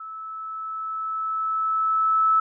sine tone with level ramp, 1306 Hz, E6, 17 cents flat, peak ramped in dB -34 to -15 dBFS, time 0-2.4 s, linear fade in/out 5 ms, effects none

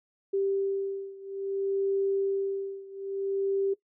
sine beating tone pair, 392 / 392.59 Hz, G4 / G4, 0 / +3 cents, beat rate 0.59 Hz, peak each -29 / -31 dBFS, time 0.33-3.74 s, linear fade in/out 10 ms, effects noise-tail reverb RT60 0.1 s tail -18 dB re dry

